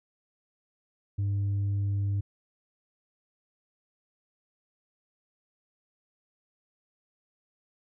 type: tone with tanh clipping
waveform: sine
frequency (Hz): 100.1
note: G2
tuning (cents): +37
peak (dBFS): -26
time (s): 1.18-2.21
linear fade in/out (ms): 10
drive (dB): 2
effects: none